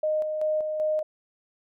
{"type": "tone with tremolo", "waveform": "sine", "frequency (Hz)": 617, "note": "D#5", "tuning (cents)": -15, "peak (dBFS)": -22, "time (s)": [0.03, 1.03], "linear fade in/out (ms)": 5, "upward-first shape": "square", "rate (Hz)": 2.6, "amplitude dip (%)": 40, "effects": []}